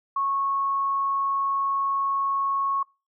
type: tone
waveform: sine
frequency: 1100 Hz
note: C#6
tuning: 14 cents flat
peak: -22 dBFS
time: 0.16-2.83 s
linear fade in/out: 5 ms
effects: noise-tail reverb RT60 0.3 s tail -26 dB re dry